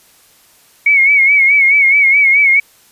sine tone with vibrato, 2217 Hz, C#7, in tune, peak -6 dBFS, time 0.86-2.6 s, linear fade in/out 5 ms, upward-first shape sine, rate 4.7 Hz, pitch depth 71 cents each way, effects white hiss -48 dBFS RMS until 2.91 s + resampled to 32000 Hz

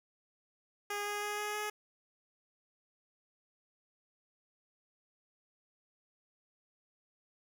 10% pulse tone with pitch steps, 410.2 / 412.8 / 415.4 / 418.1 / 420.8 Hz, G#4 / G#4 / G#4 / G#4 / G#4, -21 / -10 / 0 / +12 / +23 cents, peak -27 dBFS, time 0.9-1.7 s, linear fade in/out 5 ms, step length 160 ms, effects none

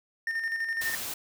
triangle tone with tremolo, 1819 Hz, A#6, 43 cents flat, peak -25 dBFS, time 0.27-0.95 s, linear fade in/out 2 ms, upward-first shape square, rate 12 Hz, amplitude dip 45%
white noise, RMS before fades -35 dBFS, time 0.81-1.14 s, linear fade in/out 5 ms
effects none

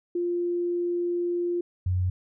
sine tone pair in turn, 349.2 / 91.32 Hz, F4 / F#2, 0 / -22 cents, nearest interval octave + major seventh, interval 2322 cents, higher first, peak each -24 / -22 dBFS, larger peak second, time 0.15-1.61 / 1.86-2.1 s, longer first, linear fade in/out 5 ms, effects none

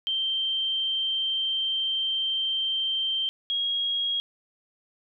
sine tone pair in turn, 3137 / 3285 Hz, G7 / G#7, +1 / -20 cents, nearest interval minor second, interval 79 cents, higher second, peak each -24 dBFS, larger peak neither, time 0.07-3.29 / 3.5-4.2 s, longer first, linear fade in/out 0 ms, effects none

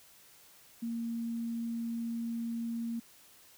sine tone, 231.5 Hz, A#3, 12 cents flat, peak -33 dBFS, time 0.82-3 s, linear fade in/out 10 ms, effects white hiss -59 dBFS RMS until 3.57 s

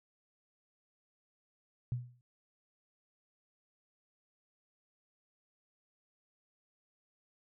sine tone with exponential decay, 122.5 Hz, B2, 14 cents flat, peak -29 dBFS, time 1.92-2.21 s, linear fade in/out 0 ms, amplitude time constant 61 ms, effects none

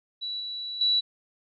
sine tone with level steps, 3934 Hz, B7, 7 cents flat, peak -30 / -32 / -20 dBFS, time 0.21-1.01 s, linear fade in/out 20 ms, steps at 0.4 / 0.81 s, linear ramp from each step 2 ms, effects none

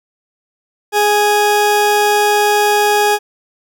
40% pulse tone pair together, 415.3 / 830.6 Hz, G#4 / G#5, 0 / 0 cents, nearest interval octave, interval 1200 cents, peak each -13 dBFS, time 0.92-3.19 s, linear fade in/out 50 ms, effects none

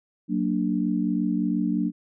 sine chord, Gb augmented, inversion none, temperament equal with one note detuned, 185 / 230.7 / 293.7 Hz, Gb3 / Bb3 / D4, 0 / -18 / 0 cents, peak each -26 dBFS, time 0.28-1.92 s, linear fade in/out 50 ms, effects none

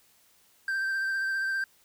triangle tone with vibrato, 1568 Hz, G6, in tune, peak -25 dBFS, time 0.68-1.64 s, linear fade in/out 2 ms, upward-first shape sine, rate 15 Hz, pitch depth 19 cents each way, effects white hiss -63 dBFS RMS until 1.84 s

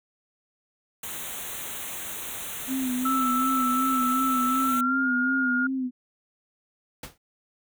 white band-stop noise, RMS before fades -35 dBFS, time 1.03-4.81 s, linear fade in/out 5 ms, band 4000 to 6100 Hz, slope 96 dB/octave
sine tone with vibrato, 257.3 Hz, C4, 29 cents flat, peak -25 dBFS, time 2.67-5.91 s, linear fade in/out 50 ms, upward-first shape sine, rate 2.7 Hz, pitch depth 56 cents each way
sine tone with pitch glide, 1318.5 to 1421.3 Hz, E6 to F6, 0 to +30 cents, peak -23 dBFS, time 3.05-5.67 s, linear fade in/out 5 ms, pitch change +130 cents, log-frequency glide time 4.59-5.08 s
pink noise with exponential decay, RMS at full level -33 dBFS, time 7.03-7.18 s, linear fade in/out 5 ms, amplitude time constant 32 ms
effects none

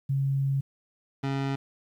sine / 25% pulse tone pair in turn, 137 / 137 Hz, C#3 / C#3, -20 / -20 cents, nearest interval unison, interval 0 cents, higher neither, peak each -23 dBFS, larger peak neither, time 0.09-0.61 / 1.23-1.56 s, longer first, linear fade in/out 10 ms, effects low-pass 4000 Hz 12 dB/octave + 10-bit

